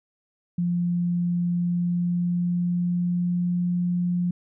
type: tone with pitch glide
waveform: sine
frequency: 174.61 to 176.64 Hz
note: F3 to F3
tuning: 0 to +20 cents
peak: -21 dBFS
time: 0.58-4.31 s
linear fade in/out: 5 ms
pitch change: +20 cents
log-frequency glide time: 1.51-3.65 s
effects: none